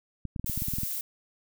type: clicks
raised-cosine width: 5 ms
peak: -21 dBFS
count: 11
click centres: 0.253 / 0.362 / 0.396 / 0.444 / 0.497 / 0.576 / 0.621 / 0.684 / 0.737 / 0.785 / 0.834 s
type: noise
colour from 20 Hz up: violet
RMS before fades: -33 dBFS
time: 0.46-1.01 s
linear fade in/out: 2 ms
effects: none